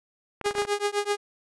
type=clicks; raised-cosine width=0.5 ms; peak=-19 dBFS; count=7; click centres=0.413 / 0.461 / 0.51 / 0.552 / 0.583 / 0.62 / 0.651 s
type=tone with tremolo; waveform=sawtooth; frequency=410 Hz; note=G#4; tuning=22 cents flat; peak=-17 dBFS; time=0.44-1.17 s; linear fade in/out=20 ms; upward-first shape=triangle; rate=7.8 Hz; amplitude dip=100%
effects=resampled to 24000 Hz